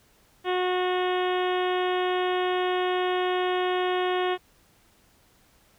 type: harmonic tone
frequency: 364.5 Hz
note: F#4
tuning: 26 cents flat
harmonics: 1 / 2 / 3 / 4 / 5 / 6 / 7 / 8 / 9 / 10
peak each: -25 / -29 / -33 / -38 / -36 / -41 / -41 / -39 / -40 / -46 dBFS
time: 0.44-4.38 s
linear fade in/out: 50 ms
effects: pink hiss -61 dBFS RMS until 5.78 s